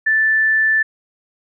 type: tone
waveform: sine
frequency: 1760 Hz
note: A6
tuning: in tune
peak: -12 dBFS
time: 0.06-0.83 s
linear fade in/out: 10 ms
effects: none